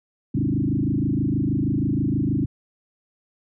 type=tone with frequency modulation; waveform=sine; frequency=204.7 Hz; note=G#3; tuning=25 cents flat; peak=-19 dBFS; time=0.34-2.46 s; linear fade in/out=10 ms; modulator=26.3 Hz; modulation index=4.1; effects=none